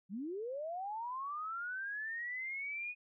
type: linear sweep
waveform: sine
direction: up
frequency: 174.6 to 2487 Hz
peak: -38 dBFS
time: 0.09-2.95 s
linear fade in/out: 50 ms
effects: none